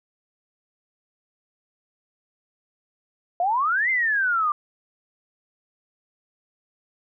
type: exponential two-way sweep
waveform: sine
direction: up then down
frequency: 677 to 2112 to 1174 Hz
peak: -19 dBFS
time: 3.4-4.52 s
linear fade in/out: 2 ms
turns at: 3.9 s
effects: none